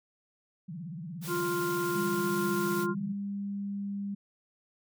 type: tone with vibrato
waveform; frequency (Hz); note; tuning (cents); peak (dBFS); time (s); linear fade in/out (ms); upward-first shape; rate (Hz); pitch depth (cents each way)
sine; 167.2; E3; +25; -37; 0.68-3.13; 10; sine; 17; 220
type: noise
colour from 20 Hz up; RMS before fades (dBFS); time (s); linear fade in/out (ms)
white; -41; 1.21-2.87; 50
type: harmonic tone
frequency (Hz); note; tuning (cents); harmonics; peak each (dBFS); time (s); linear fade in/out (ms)
350; F4; +4; 1 / 3 / 4; -30 / -35 / -36; 1.27-2.95; 50
type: tone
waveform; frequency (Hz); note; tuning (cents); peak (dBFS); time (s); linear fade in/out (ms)
sine; 200.2; G3; +37; -32; 1.95-4.15; 10
effects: none